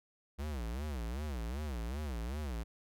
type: tone with vibrato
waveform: square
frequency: 65.41 Hz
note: C2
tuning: in tune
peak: -37 dBFS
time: 0.38-2.64 s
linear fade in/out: 20 ms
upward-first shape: sine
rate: 2.6 Hz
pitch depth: 280 cents each way
effects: none